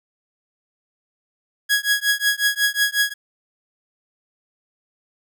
sawtooth tone with tremolo, 1662 Hz, G#6, 1 cent sharp, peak -10 dBFS, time 1.69-3.14 s, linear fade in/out 20 ms, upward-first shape triangle, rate 5.5 Hz, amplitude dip 100%, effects none

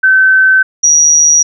sine tone pair in turn, 1534 / 5773 Hz, G6 / F#8, -38 / -44 cents, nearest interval octave + major seventh, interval 2294 cents, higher second, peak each -4 dBFS, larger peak neither, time 0.03-0.63 / 0.83-1.43 s, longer neither, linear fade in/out 10 ms, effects none

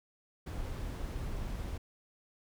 brown noise, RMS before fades -38 dBFS, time 0.46-1.78 s, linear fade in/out 10 ms, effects none

